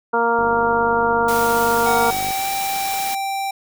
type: harmonic tone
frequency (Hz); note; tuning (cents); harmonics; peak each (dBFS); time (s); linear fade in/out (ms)
233.1; A#3; 0; 1 / 2 / 3 / 4 / 5 / 6; -28 / -20 / -24 / -19 / -27 / -22; 0.13-2.11; 10
type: click train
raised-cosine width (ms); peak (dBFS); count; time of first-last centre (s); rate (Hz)
2; -20; 97; 0.39-2.306; 50.1
type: noise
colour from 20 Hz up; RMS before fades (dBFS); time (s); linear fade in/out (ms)
white; -28; 1.28-3.15; 5
type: tone with pitch glide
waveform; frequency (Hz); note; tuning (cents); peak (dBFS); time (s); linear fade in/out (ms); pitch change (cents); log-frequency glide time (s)
square; 750 to 783.2; F#5 to G5; +23 to -2; -22; 1.86-3.51; 5; +75; 1.98-2.47
effects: none